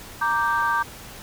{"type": "chord", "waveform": "sine", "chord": "G minor", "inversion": "first", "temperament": "equal", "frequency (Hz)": [932.3, 1174.7, 1568], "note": ["Bb5", "D6", "G6"], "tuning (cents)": [0, 0, 0], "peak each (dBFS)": -23, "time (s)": [0.21, 0.83], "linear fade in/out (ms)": 10, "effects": ["tanh soft clip ceiling -12 dBFS", "pink hiss -41 dBFS RMS until 1.22 s"]}